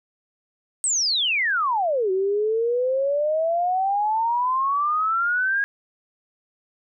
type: exponential two-way sweep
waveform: sine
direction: down then up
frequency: 8530 to 371.2 to 1652 Hz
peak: -19 dBFS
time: 0.84-5.64 s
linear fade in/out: 0 ms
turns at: 2.11 s
effects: none